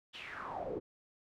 brown noise with band-pass filter sweep, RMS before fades -42 dBFS, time 0.13-0.8 s, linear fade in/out 20 ms, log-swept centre 3400 to 350 Hz, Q 5, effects none

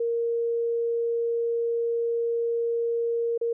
sine tone with dropouts, 466.2 Hz, A#4, in tune, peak -23 dBFS, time 0-3.53 s, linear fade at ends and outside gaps 5 ms, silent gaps 3.378-3.412 s, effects none

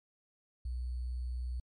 sine tone with sample-and-hold, 61.74 Hz, B1, in tune, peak -34 dBFS, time 0.65-1.6 s, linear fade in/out 5 ms, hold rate 4410 Hz, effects MP3 48 kbps

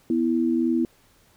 sine tone pair together, 246.9 / 329.6 Hz, B3 / E4, 0 / 0 cents, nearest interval perfect fourth, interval 500 cents, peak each -22 dBFS, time 0.1-0.85 s, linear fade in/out 2 ms, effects pink hiss -59 dBFS RMS until 1.36 s

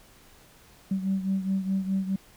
sine beating tone pair, 191.2 / 196 Hz, G3 / G3, -43 / 0 cents, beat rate 4.8 Hz, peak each -25 / -30 dBFS, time 0.91-2.16 s, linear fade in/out 5 ms, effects tanh soft clip ceiling -18 dBFS + pink hiss -55 dBFS RMS until 2.36 s

